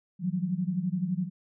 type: tone cluster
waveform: sine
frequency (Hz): 159.7 / 179.8 / 191.6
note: D#3 / F#3 / G3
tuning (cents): +45 / -49 / -39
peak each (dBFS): -34 / -29 / -32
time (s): 0.19-1.3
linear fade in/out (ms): 50
effects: none